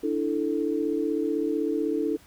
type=chord; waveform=sine; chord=D suspended second; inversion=none; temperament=equal; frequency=293.7 / 329.6 / 440 Hz; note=D4 / E4 / A4; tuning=0 / 0 / 0 cents; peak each=-28 dBFS; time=0.03-2.17 s; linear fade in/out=10 ms; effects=pink hiss -55 dBFS RMS until 2.26 s